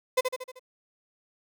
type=tone with echo; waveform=35% pulse; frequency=510 Hz; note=C5; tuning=44 cents flat; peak=-18 dBFS; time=0.17-0.21 s; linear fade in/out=10 ms; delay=77 ms; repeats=5; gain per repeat=-5 dB; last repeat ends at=0.595 s; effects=none